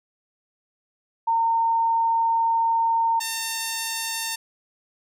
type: tone pair in turn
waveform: sine / 5% pulse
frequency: 914 / 905.6 Hz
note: A#5 / A5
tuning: -34 / +50 cents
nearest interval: unison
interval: 16 cents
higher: first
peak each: -18 / -14 dBFS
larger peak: second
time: 1.27-3.2 / 3.2-4.36 s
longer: first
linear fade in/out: 10 ms
effects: none